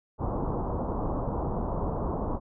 pink low-pass noise, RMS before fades -30 dBFS, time 0.18-2.4 s, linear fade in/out 50 ms, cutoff 1100 Hz, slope 48 dB/octave, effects none

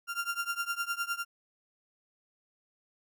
35% pulse tone with tremolo, 1390 Hz, F6, 9 cents flat, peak -26 dBFS, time 0.07-1.25 s, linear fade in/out 50 ms, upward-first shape triangle, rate 9.8 Hz, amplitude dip 95%, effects none

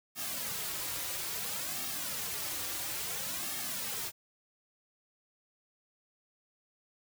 white noise with flanger, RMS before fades -37 dBFS, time 0.15-4.12 s, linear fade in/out 50 ms, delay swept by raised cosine 2 to 4.7 ms, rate 0.59 Hz, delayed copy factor -0.8, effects none

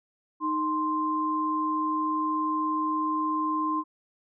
sine tone pair together, 309.8 / 1046.5 Hz, D#4 / C6, -7 / 0 cents, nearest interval octave + major sixth, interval 2107 cents, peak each -29 / -26 dBFS, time 0.4-3.84 s, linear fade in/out 50 ms, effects none

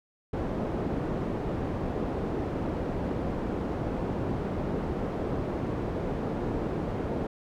white low-pass noise, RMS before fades -31 dBFS, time 0.33-7.27 s, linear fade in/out 5 ms, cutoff 420 Hz, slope 12 dB/octave, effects none

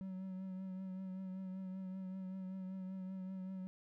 triangle tone with vibrato, 188.2 Hz, F#3, 30 cents sharp, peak -40 dBFS, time 0.01-3.67 s, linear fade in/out 0 ms, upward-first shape triangle, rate 5.2 Hz, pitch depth 33 cents each way, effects none

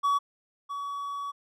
triangle tone pair in turn, 1132 / 1132 Hz, C#6 / C#6, +36 / +36 cents, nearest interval unison, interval 0 cents, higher neither, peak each -20 / -30 dBFS, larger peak first, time 0.03-0.19 / 0.69-1.32 s, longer second, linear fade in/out 20 ms, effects none

